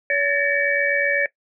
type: tone cluster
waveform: sine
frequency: 567 / 1725 / 1813 / 2281 Hz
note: C#5 / A6 / A#6 / C#7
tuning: +39 / -35 / -49 / +49 cents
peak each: -23 dBFS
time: 0.1-1.26 s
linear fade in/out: 2 ms
effects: noise-tail reverb RT60 0.1 s tail -19 dB re dry